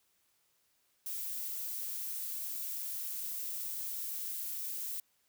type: noise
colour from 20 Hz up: violet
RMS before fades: -39 dBFS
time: 1.06-5 s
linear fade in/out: 2 ms
effects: white hiss -74 dBFS RMS until 5.28 s